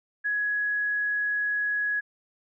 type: tone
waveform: sine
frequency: 1675 Hz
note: G#6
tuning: 14 cents sharp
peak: -24 dBFS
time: 0.24-2.01 s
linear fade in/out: 20 ms
effects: none